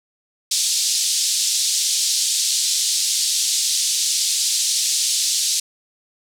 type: band-pass noise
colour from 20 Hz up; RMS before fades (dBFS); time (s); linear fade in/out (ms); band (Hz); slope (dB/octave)
pink; -20; 0.51-5.6; 5; 4000 to 9200; 24
effects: none